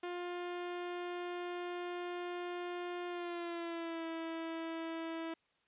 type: tone with pitch glide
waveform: sawtooth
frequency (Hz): 353.2 to 327.6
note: F4 to E4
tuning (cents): +20 to -11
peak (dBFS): -35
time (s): 0.03-5.34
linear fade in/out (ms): 5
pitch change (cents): -131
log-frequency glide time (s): 3.08-4.06
effects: white hiss -75 dBFS RMS until 5.67 s + resampled to 8000 Hz